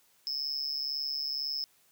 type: tone with amplitude modulation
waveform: triangle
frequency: 5200 Hz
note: E8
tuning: 24 cents flat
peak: -26 dBFS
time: 0.27-1.64 s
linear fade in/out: 0 ms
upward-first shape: sine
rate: 142 Hz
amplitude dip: 100%
effects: white hiss -66 dBFS RMS until 1.91 s + high-pass 80 Hz 12 dB/octave